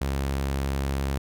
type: tone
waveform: sawtooth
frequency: 68.4 Hz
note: C#2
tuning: 23 cents flat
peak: -21 dBFS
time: 0.01-1.18 s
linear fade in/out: 5 ms
effects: none